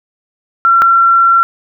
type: tone pair in turn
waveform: sine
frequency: 1361 / 1361 Hz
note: F6 / F6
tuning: -45 / -45 cents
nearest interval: unison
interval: 0 cents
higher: neither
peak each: -5 dBFS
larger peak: neither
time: 0.65-0.82 / 0.82-1.43 s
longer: second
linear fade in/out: 0 ms
effects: none